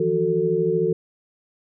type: tone cluster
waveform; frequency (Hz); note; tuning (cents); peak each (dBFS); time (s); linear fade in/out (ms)
sine; 161.4 / 174.6 / 369.2 / 444.9; E3 / F3 / F#4 / A4; -36 / 0 / -4 / +19; -28 / -28 / -22 / -21; 0-0.93; 5
effects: none